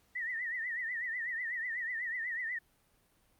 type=tone with vibrato; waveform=sine; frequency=1900 Hz; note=A#6; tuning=33 cents sharp; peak=-34 dBFS; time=0.15-2.59 s; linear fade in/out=10 ms; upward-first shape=triangle; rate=8.1 Hz; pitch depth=130 cents each way; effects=pink hiss -70 dBFS RMS until 3.39 s + Opus 48 kbps